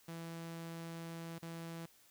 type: tone with dropouts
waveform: sawtooth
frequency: 166.1 Hz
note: E3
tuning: 13 cents sharp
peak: -40 dBFS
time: 0.08-1.86 s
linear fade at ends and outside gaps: 5 ms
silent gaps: 1.385-1.425 s
effects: white hiss -66 dBFS RMS until 2.1 s